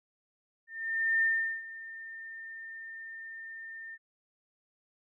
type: tone with ADSR envelope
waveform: sine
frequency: 1808 Hz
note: A6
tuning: 47 cents sharp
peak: -23 dBFS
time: 0.67-3.98 s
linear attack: 550 ms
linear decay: 400 ms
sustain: -18 dB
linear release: 43 ms
effects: none